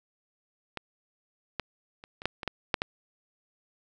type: clicks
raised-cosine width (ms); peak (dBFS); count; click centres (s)
0.3; -18 / -14 / -29 / -25 / -10 / -20 / -13 / -7 / -11; 9; 0.773 / 1.597 / 2.039 / 2.219 / 2.256 / 2.432 / 2.477 / 2.742 / 2.819
effects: none